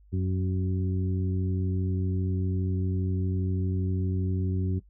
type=harmonic tone with a mistuned harmonic; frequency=92.5 Hz; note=F#2; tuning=in tune; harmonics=1 / 2 / 3 / 4; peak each=-26 / -32 / -36 / -38 dBFS; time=0.12-4.8 s; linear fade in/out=20 ms; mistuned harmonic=4; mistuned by=+22 cents; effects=noise-tail reverb RT60 0.1 s tail -19 dB re dry + added 50 Hz sine -53 dBFS peak until 4.89 s

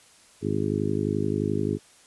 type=harmonic tone; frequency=51.5 Hz; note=G#1; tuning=14 cents flat; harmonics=2 / 3 / 4 / 5 / 6 / 7 / 8; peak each=-31 / -31 / -31 / -31 / -31 / -31 / -31 dBFS; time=0.41-1.79 s; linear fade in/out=50 ms; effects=white hiss -55 dBFS RMS until 2.06 s + resampled to 24000 Hz

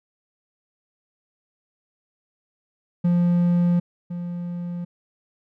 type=tone pair in turn; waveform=triangle; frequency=174.61 / 174.61 Hz; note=F3 / F3; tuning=0 / 0 cents; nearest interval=unison; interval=0 cents; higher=neither; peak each=-14 / -25 dBFS; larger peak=first; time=3.04-3.8 / 4.1-4.85 s; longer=first; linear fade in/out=10 ms; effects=none

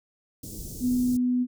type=band-stop noise; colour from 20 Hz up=pink; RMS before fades=-38 dBFS; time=0.43-1.17 s; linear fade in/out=5 ms; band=380 to 5700 Hz; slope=24 dB/octave
type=tone; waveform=sine; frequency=248.5 Hz; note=B3; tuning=11 cents sharp; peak=-21 dBFS; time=0.8-1.47 s; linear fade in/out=50 ms
effects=none

